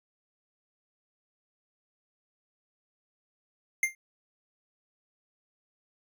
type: tone with exponential decay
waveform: square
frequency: 2106 Hz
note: C7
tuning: 11 cents sharp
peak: -20 dBFS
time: 3.83-3.95 s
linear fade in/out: 2 ms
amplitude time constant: 26 ms
effects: resampled to 32000 Hz